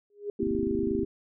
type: tone with exponential growth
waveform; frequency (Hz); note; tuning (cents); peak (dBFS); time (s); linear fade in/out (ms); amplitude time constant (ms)
sine; 410; G#4; -22; -27; 0.1-0.3; 2; 43
type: chord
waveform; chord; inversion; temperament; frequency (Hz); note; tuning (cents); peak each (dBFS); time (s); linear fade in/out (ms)
sine; C dominant seventh; third; equal; 233.1 / 261.6 / 329.6 / 392; Bb3 / C4 / E4 / G4; 0 / 0 / 0 / 0; -32 / -33 / -31 / -29; 0.39-1.05; 10
type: click train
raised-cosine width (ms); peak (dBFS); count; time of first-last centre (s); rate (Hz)
5; -25; 16; 0.43-1.032; 24.9
effects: none